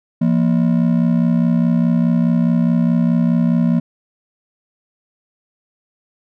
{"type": "ring-modulated tone", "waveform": "triangle", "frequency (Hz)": 202.7, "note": "G#3", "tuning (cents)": -42, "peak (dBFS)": -7, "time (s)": [0.21, 3.8], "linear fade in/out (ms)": 10, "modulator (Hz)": 32.4, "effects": []}